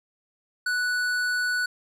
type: tone with tanh clipping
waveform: sine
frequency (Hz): 1480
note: F#6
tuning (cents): 0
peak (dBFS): -25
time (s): 0.66-1.66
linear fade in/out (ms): 5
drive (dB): 14
effects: none